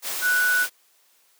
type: tone in noise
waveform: sine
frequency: 1480 Hz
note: F#6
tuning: in tune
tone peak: -18 dBFS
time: 0.21-0.67 s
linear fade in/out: 50 ms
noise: white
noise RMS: -29 dBFS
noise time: 0.02-0.7 s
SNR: +8 dB
effects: white hiss -61 dBFS RMS until 1.39 s + high-pass 400 Hz 12 dB/octave